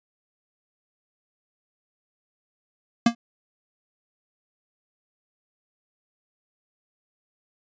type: tone with exponential decay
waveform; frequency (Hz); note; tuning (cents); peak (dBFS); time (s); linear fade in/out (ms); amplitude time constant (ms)
square; 234; A#3; +7; -12; 3.06-3.15; 5; 19
effects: resampled to 16000 Hz